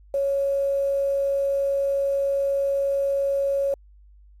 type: tone with quantisation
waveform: sine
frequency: 554.4 Hz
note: C#5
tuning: in tune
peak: -20 dBFS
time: 0.14-3.74 s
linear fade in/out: 2 ms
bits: 8
effects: added 50 Hz sine -48 dBFS peak until 4.4 s + AAC 48 kbps